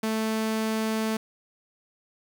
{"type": "tone", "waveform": "sawtooth", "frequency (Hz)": 220, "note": "A3", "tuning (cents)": 0, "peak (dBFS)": -21, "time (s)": [0.03, 1.17], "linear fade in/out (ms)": 5, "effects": ["8-bit"]}